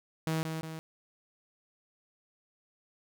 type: tone with echo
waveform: sawtooth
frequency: 160 Hz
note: D#3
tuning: 49 cents sharp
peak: -25 dBFS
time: 0.27-0.43 s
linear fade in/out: 0 ms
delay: 180 ms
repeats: 2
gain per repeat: -5 dB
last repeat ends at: 0.79 s
effects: none